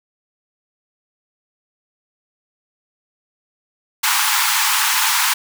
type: high-pass noise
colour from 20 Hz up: pink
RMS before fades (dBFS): -17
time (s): 4.03-5.34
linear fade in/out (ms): 10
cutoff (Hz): 830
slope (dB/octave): 96
effects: none